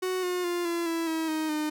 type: tone with pitch steps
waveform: 45% pulse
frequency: 370 / 359.9 / 350 / 340.5 / 331.2 / 322.1 / 313.3 / 304.7 Hz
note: F#4 / F#4 / F4 / F4 / E4 / E4 / D#4 / D#4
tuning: 0 / -48 / +4 / -44 / +8 / -40 / +12 / -36 cents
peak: -27 dBFS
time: 0.02-1.7 s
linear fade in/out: 10 ms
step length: 210 ms
effects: none